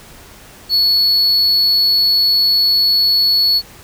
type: tone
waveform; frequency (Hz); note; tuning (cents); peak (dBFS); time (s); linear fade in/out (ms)
triangle; 4400; C#8; -14; -9; 0.69-3.62; 50
effects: pink hiss -40 dBFS RMS until 3.83 s